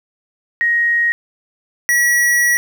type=tone pair in turn; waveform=sine / square; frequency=1880 / 1927.3 Hz; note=A#6 / B6; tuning=+14 / -43 cents; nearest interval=unison; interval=43 cents; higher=second; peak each=-12 / -12 dBFS; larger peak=neither; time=0.61-1.12 / 1.89-2.57 s; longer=second; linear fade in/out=0 ms; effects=8-bit